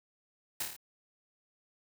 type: noise with echo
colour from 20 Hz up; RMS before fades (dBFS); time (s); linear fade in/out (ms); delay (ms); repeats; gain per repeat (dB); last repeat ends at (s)
white; -34; 0.6-0.63; 5; 27; 5; -3; 0.765
effects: none